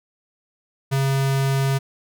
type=tone with notch filter; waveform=square; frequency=136 Hz; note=C#3; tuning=33 cents flat; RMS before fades=-20 dBFS; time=0.91-1.79 s; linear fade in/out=20 ms; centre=290 Hz; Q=1.7; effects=none